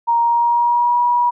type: tone with pitch glide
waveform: sine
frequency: 936 to 965.7 Hz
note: A#5 to B5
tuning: +7 to -39 cents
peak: -12 dBFS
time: 0.07-1.31 s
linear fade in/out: 20 ms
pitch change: +54 cents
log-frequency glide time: 0.2-1 s
effects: none